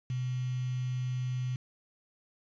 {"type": "tone with quantisation", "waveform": "sine", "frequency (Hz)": 126.3, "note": "B2", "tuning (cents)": 39, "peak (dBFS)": -30, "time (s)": [0.1, 1.56], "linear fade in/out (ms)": 2, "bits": 8, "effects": ["resampled to 16000 Hz"]}